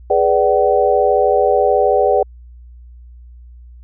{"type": "chord", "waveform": "sine", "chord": "G# half-diminished seventh", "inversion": "none", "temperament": "equal with one note detuned", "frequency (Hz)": [415.3, 493.9, 587.3, 758.6], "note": ["G#4", "B4", "D5", "F#5"], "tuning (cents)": [0, 0, 0, 43], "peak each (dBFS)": -16, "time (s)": [0.1, 2.23], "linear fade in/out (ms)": 5, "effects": ["added 60 Hz sine -36 dBFS peak until 3.83 s"]}